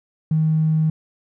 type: tone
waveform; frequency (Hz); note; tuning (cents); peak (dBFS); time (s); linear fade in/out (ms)
triangle; 157.4; D#3; +20; -11; 0.31-0.9; 5
effects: tanh soft clip ceiling -13 dBFS